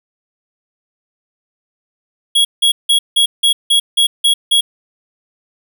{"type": "tone bursts", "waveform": "square", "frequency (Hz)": 3322, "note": "G#7", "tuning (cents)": 0, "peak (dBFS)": -9, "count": 9, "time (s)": [2.35, 4.61], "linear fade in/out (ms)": 10, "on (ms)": 100, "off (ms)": 170, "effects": []}